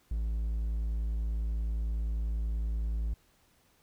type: tone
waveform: triangle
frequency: 55.2 Hz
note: A1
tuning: 6 cents sharp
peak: -27 dBFS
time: 0.11-3.14 s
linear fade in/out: 5 ms
effects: pink hiss -67 dBFS RMS until 3.82 s